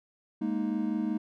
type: chord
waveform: triangle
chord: Ab suspended second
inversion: none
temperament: equal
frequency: 207.7 / 233.1 / 311.1 Hz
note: Ab3 / Bb3 / Eb4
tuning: 0 / 0 / 0 cents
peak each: -30 dBFS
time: 0.41-1.18 s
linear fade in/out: 10 ms
effects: none